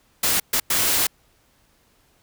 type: noise bursts at uneven times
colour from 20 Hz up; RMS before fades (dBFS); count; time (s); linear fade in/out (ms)
white; -20; 3; 0.23-0.4 / 0.53-0.6 / 0.7-1.07; 5
effects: pink hiss -61 dBFS RMS until 2.22 s